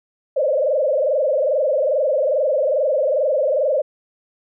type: tone with frequency modulation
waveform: sine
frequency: 567 Hz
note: C#5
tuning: 39 cents sharp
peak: -15 dBFS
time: 0.36-3.82 s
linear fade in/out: 10 ms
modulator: 22.4 Hz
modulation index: 2.6
effects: none

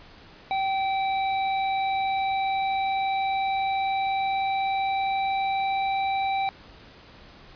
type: tone with pitch glide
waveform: square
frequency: 774 to 778.9 Hz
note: G5 to G5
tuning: -22 to -11 cents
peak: -24 dBFS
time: 0.51-6.49 s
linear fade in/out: 0 ms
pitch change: +11 cents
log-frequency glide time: 1.23-5.92 s
effects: pink hiss -49 dBFS RMS until 7.55 s + resampled to 11025 Hz

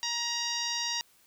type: tone with low-pass filter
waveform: 10% pulse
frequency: 944 Hz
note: A#5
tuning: 22 cents sharp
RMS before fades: -32 dBFS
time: 0.03-1.01 s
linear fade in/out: 0 ms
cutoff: 5500 Hz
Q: 3.4
effects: white hiss -63 dBFS RMS until 1.26 s

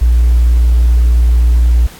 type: tone with hard clipping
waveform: sine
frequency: 59.2 Hz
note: A#1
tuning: 27 cents sharp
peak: -6 dBFS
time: 0.01-1.87 s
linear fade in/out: 10 ms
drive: 1 dB
effects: pink hiss -36 dBFS RMS until 1.99 s + AAC 64 kbps

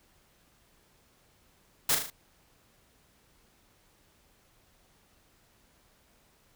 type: noise with echo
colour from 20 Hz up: white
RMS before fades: -25 dBFS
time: 1.89-1.95 s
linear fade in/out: 5 ms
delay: 38 ms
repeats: 4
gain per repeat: -5 dB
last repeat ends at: 2.102 s
effects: pink hiss -65 dBFS RMS until 6.55 s

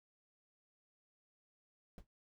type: noise with exponential decay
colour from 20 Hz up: brown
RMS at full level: -45 dBFS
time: 1.98-2.07 s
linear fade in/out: 1 ms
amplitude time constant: 18 ms
effects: none

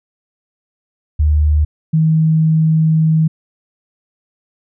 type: tone pair in turn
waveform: sine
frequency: 75.5 / 158.78 Hz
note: D2 / D#3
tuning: +48 / +35 cents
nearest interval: octave + minor second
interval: 1287 cents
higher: second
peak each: -9 dBFS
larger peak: neither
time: 1.19-1.65 / 1.93-3.28 s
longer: second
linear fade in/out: 10 ms
effects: none

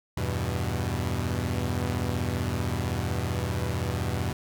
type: chord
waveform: sawtooth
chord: E minor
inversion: none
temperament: equal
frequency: 82.41 / 98 / 123.47 Hz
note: E2 / G2 / B2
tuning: 0 / 0 / 0 cents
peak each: -27 dBFS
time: 0.17-4.33 s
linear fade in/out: 5 ms
effects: none

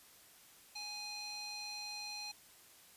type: tone with band-pass filter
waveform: square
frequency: 830.6 Hz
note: G#5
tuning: in tune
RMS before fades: -45 dBFS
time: 0.75-2.32 s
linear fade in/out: 10 ms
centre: 4300 Hz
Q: 2.3
effects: white hiss -61 dBFS RMS until 2.96 s + resampled to 32000 Hz

